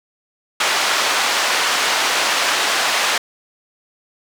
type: band-pass noise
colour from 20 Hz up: pink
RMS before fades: -18 dBFS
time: 0.6-3.18 s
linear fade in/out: 5 ms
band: 820 to 6100 Hz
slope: 12 dB/octave
effects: none